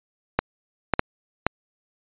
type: clicks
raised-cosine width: 0.5 ms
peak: -3 dBFS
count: 4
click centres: 0.39 / 0.937 / 0.994 / 1.466 s
effects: resampled to 8000 Hz